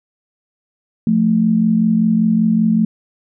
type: tone pair together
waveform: sine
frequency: 175.9 / 221.1 Hz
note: F3 / A3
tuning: +13 / +9 cents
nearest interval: major third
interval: 396 cents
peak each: -17 / -12 dBFS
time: 1.07-2.85 s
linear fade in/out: 2 ms
effects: none